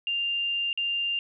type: tone with dropouts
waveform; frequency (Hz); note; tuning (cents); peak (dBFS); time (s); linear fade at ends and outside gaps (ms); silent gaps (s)
sine; 2794; F7; 0; -25; 0.07-1.19; 1; 0.73-0.775
effects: none